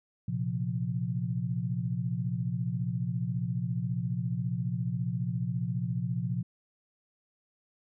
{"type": "chord", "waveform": "sine", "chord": "Bb suspended second", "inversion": "none", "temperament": "just", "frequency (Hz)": [116.54, 131.11, 174.81], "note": ["Bb2", "C3", "F3"], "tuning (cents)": [0, 4, 2], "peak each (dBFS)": -33, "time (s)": [0.28, 6.43], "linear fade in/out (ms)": 5, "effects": []}